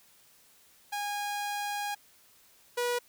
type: tone pair in turn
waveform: sawtooth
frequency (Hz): 820 / 485.5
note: G#5 / B4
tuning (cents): -22 / -30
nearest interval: major sixth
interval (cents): 908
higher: first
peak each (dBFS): -28 / -24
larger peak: second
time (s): 0.92-1.95 / 2.77-2.99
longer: first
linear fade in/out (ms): 10
effects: white hiss -61 dBFS RMS until 3.08 s